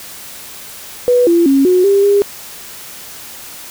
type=tone with pitch steps; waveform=sine; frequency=491.5 / 340.9 / 273.4 / 364.4 / 397.6 / 404.1 Hz; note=B4 / F4 / C#4 / F#4 / G4 / G#4; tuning=-8 / -42 / -24 / -26 / +25 / -47 cents; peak=-7 dBFS; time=1.08-2.22 s; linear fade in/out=0 ms; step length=190 ms; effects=white hiss -32 dBFS RMS until 3.7 s